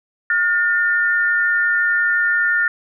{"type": "tone pair together", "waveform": "sine", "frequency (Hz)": [1431, 1802.9], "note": ["F6", "A6"], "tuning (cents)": [42, 42], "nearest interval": "major third", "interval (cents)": 400, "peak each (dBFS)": -17, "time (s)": [0.3, 2.68], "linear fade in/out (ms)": 2, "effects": []}